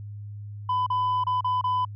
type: tone with dropouts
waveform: sine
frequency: 1002 Hz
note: B5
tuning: 25 cents sharp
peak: -19 dBFS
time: 0.69-1.85 s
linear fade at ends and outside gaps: 5 ms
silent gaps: 0.865-0.901 / 1.239-1.267 / 1.409-1.444 / 1.613-1.64 s
effects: tanh soft clip ceiling -21 dBFS + added 103 Hz sine -35 dBFS peak until 1.95 s